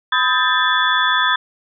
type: tone cluster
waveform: sine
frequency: 1007 / 1264 / 1589 / 1768 / 3445 Hz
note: B5 / D#6 / G6 / A6 / A7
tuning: +33 / +27 / +23 / +8 / -37 cents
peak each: -20 dBFS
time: 0.12-1.36 s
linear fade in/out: 5 ms
effects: none